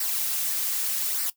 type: noise with flanger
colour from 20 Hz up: blue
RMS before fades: -27 dBFS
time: 0-1.3 s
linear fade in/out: 5 ms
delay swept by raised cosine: 0.29 to 6.09 ms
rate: 0.82 Hz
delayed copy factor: -0.6
effects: noise-tail reverb RT60 0.1 s tail -17 dB re dry